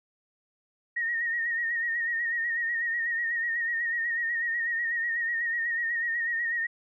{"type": "tone with vibrato", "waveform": "sine", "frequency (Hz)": 1865, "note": "A#6", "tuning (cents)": 0, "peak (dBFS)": -26, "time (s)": [0.96, 6.67], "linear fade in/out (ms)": 10, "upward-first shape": "sine", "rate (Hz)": 8.1, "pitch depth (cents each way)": 49, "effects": []}